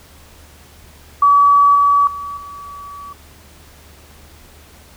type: tone with level steps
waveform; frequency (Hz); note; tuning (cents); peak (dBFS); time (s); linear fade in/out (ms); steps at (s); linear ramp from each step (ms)
sine; 1142; D6; -49; -7 / -9 / -24 / -30; 1.22-3.13; 5; 1.75 / 2.07 / 2.37; 2
effects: added 75 Hz sine -45 dBFS peak until 4.96 s + pink hiss -45 dBFS RMS until 4.96 s